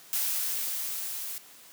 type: noise with level ramp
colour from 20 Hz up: blue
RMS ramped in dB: -28 to -37 dBFS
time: 0.13-1.38 s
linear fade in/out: 0 ms
effects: white hiss -52 dBFS RMS until 1.72 s + high-pass 150 Hz 12 dB/octave